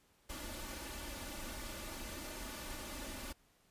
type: noise with comb filter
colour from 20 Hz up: pink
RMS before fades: -45 dBFS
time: 0.29-3.33 s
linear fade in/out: 10 ms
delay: 3.4 ms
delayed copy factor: +0.7
effects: pink hiss -71 dBFS RMS until 3.7 s + resampled to 32000 Hz